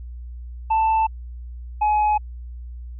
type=tone pair in turn; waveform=triangle; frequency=884 / 845 Hz; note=A5 / G#5; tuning=+8 / +30 cents; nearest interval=minor second; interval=78 cents; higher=first; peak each=-14 dBFS; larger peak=neither; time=0.7-1.07 / 1.81-2.18 s; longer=neither; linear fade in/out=10 ms; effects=added 60 Hz sine -32 dBFS peak until 2.99 s + resampled to 8000 Hz